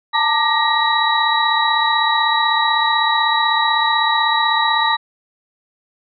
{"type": "tone cluster", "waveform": "sine", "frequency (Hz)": [883, 919, 1184, 1886, 3901], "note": ["A5", "A#5", "D6", "A#6", "B7"], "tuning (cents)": [6, -25, 14, 20, -22], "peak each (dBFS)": -20, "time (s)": [0.13, 4.97], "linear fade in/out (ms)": 20, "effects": []}